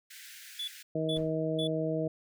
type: high-pass noise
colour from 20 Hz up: pink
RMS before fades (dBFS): -49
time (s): 0.1-0.83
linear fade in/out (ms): 10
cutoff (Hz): 1500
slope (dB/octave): 96
type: tone bursts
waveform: triangle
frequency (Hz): 3440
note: A7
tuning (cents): -40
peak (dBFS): -32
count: 3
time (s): 0.59-1.674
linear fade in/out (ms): 5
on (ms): 88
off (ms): 410
type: harmonic tone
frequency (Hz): 158.6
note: D#3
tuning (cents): +33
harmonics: 1 / 2 / 3 / 4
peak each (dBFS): -34 / -34 / -34 / -34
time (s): 0.95-2.08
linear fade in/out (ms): 5
type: noise with exponential decay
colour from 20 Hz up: brown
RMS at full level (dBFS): -42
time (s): 1.16-1.45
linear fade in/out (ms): 5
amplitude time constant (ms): 61
effects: none